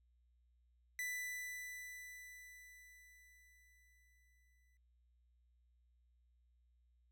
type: tone with exponential decay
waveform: 45% pulse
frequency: 1987 Hz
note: B6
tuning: 10 cents sharp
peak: -39 dBFS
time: 0.99-4.77 s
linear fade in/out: 1 ms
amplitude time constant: 820 ms
effects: added 60 Hz sine -70 dBFS peak until 7.11 s